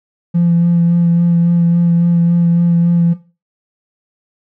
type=tone with vibrato; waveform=triangle; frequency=171 Hz; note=F3; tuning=36 cents flat; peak=-5 dBFS; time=0.34-3.14 s; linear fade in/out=20 ms; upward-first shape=sine; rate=3.6 Hz; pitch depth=15 cents each way; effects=noise-tail reverb RT60 0.3 s tail -17 dB re dry + tanh soft clip ceiling -6 dBFS